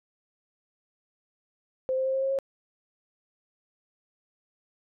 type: tone with pitch steps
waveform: sine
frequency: 520 / 524.5 / 529.1 / 533.7 / 538.3 / 543 Hz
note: C5 / C5 / C5 / C5 / C5 / C#5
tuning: -11 / +4 / +19 / +34 / +49 / -36 cents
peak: -24 dBFS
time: 1.89-2.388 s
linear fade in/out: 0 ms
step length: 83 ms
effects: none